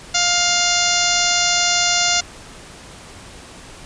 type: harmonic tone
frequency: 703 Hz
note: F5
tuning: 11 cents sharp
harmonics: 1 / 2 / 3 / 4 / 5 / 6 / 7 / 8 / 9 / 10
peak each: -24 / -24 / -24 / -24 / -24 / -24 / -24 / -24 / -24 / -24 dBFS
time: 0.14-2.21 s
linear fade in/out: 10 ms
effects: pink hiss -39 dBFS RMS until 3.85 s + resampled to 22050 Hz